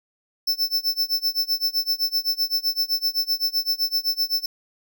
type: tone with tremolo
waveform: square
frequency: 5300 Hz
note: E8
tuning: 9 cents sharp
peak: -18 dBFS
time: 0.47-4.46 s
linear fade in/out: 5 ms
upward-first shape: sine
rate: 7.8 Hz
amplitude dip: 95%
effects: none